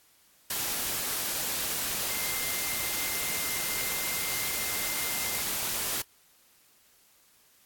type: tone in noise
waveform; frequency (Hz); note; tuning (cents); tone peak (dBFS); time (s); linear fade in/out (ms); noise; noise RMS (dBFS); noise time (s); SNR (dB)
sine; 2093; C7; 0; -38; 2.1-5.42; 5; white; -31; 0.5-6.02; -10
effects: white hiss -62 dBFS RMS until 7.65 s + AAC 64 kbps